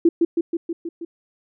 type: tone with echo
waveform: sine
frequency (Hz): 336.4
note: E4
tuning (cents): +35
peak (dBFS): -10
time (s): 0.05-0.09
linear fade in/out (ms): 5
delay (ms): 160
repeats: 6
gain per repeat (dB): -3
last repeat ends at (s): 1.05
effects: none